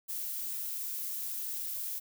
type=noise; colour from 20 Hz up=violet; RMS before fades=-37 dBFS; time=0.08-2 s; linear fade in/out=20 ms; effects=none